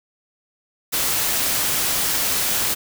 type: noise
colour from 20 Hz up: white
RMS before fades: -21 dBFS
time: 0.92-2.75 s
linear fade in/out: 20 ms
effects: none